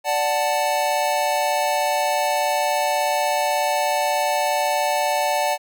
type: chord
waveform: square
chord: D major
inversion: none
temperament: equal with one note detuned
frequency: 587.3 / 743.4 / 880 Hz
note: D5 / F#5 / A5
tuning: 0 / +8 / 0 cents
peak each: -24 dBFS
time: 0.04-5.58 s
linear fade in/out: 50 ms
effects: none

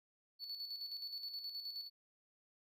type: tone with tremolo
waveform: triangle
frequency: 4445 Hz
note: C#8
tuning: 4 cents sharp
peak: -40 dBFS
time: 0.39-1.9 s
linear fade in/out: 50 ms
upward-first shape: square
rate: 9.5 Hz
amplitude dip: 50%
effects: none

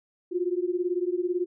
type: beating tone pair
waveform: sine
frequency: 349.2 / 367.2 Hz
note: F4 / F#4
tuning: 0 / -13 cents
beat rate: 18 Hz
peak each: -27 / -28 dBFS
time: 0.31-1.46 s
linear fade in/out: 20 ms
effects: none

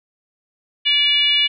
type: tone with frequency modulation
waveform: sine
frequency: 2900 Hz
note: F#7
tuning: 35 cents flat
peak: -13 dBFS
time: 0.85-1.48 s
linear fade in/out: 20 ms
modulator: 587 Hz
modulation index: 1
effects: none

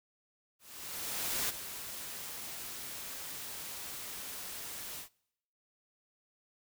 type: noise with ADSR envelope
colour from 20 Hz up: white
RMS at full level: -33 dBFS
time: 0.59-5.09 s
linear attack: 900 ms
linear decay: 21 ms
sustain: -10 dB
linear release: 100 ms
effects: noise-tail reverb RT60 0.8 s tail -25 dB re dry

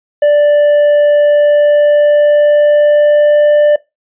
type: tone with pitch glide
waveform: triangle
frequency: 587.3 to 592.4 Hz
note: D5 to D5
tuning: 0 to +15 cents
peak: -3 dBFS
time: 0.22-3.76 s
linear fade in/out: 5 ms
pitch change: +15 cents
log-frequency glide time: 1.2-3.53 s
effects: noise-tail reverb RT60 0.2 s tail -20 dB re dry + resampled to 8000 Hz

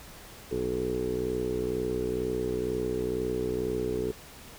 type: tone with low-pass filter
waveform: 10% pulse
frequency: 62.1 Hz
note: B1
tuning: 10 cents sharp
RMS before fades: -30 dBFS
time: 0.51-4.12 s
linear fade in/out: 10 ms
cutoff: 420 Hz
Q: 9.8
effects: pink hiss -48 dBFS RMS until 4.58 s

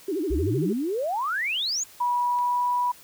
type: tone with vibrato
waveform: sine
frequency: 345.9 Hz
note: F4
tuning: 17 cents flat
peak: -24 dBFS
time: 0.08-0.73 s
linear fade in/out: 5 ms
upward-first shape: sine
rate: 13 Hz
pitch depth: 270 cents each way
type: exponential sweep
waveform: sine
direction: up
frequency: 58.27 to 7080 Hz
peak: -24 dBFS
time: 0.3-1.84 s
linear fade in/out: 10 ms
type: tone with pitch glide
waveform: sine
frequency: 973 to 979.8 Hz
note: B5 to B5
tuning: -26 to -14 cents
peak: -21 dBFS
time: 2-2.92 s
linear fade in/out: 10 ms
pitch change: +12 cents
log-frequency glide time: 2.25-2.68 s
type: click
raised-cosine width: 0.2 ms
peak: -28 dBFS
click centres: 2.388 s
effects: white hiss -50 dBFS RMS until 3.03 s

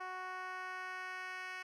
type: tone with band-pass filter sweep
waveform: 10% pulse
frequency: 370 Hz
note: F#4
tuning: in tune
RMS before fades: -44 dBFS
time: 0-1.63 s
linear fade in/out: 10 ms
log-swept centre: 1000 to 2200 Hz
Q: 1.2
effects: none

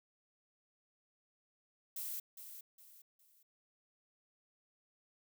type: noise with echo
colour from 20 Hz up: violet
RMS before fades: -42 dBFS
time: 1.96-2.2 s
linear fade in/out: 5 ms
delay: 410 ms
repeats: 3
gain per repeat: -9 dB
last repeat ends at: 3.43 s
effects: none

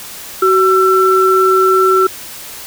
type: tone pair together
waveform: sine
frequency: 376.4 / 1341.3 Hz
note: F#4 / E6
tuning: +30 / +30 cents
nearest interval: octave + minor seventh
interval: 2200 cents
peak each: -10 dBFS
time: 0.42-2.07 s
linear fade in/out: 5 ms
effects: white hiss -30 dBFS RMS until 2.66 s

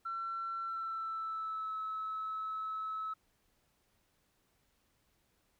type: tone with pitch glide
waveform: sine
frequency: 1350 to 1297.3 Hz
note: E6 to E6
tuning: +41 to -28 cents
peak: -35 dBFS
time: 0.05-3.14 s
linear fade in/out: 10 ms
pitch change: -69 cents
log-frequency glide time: 0.63-1.74 s
effects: tanh soft clip ceiling -32 dBFS + pink hiss -75 dBFS RMS until 5.59 s

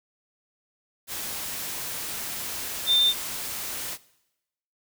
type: tone in noise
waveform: sine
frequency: 3594 Hz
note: A7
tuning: 36 cents sharp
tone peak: -17 dBFS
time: 2.86-3.14 s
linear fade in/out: 50 ms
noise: white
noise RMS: -33 dBFS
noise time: 1.07-3.98 s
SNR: +13 dB
effects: noise-tail reverb RT60 0.9 s tail -20 dB re dry

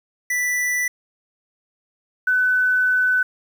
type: tone pair in turn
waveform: square / sine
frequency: 1975.5 / 1503.3 Hz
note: B6 / F#6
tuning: 0 / +27 cents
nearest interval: perfect fourth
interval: 473 cents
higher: first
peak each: -20 / -15 dBFS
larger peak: second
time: 0.3-0.88 / 2.27-3.23 s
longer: second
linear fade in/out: 5 ms
effects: 8-bit

